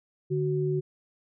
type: tone pair together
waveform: sine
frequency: 147.5 / 371.7 Hz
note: D3 / F#4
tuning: +8 / +8 cents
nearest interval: octave + major third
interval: 1600 cents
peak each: -27 dBFS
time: 0.3-0.81 s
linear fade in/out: 20 ms
effects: none